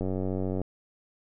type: click train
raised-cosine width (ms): 2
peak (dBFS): -18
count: 58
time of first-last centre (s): 0.01-0.616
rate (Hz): 94.1
effects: none

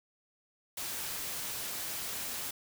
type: noise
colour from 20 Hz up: white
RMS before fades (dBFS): -38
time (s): 0.77-2.51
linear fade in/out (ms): 5
effects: none

